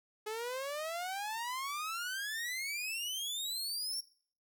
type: exponential sweep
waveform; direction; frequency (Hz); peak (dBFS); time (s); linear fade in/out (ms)
sawtooth; up; 422.1 to 5588; -33; 0.26-4.01; 10
effects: noise-tail reverb RT60 0.5 s tail -20 dB re dry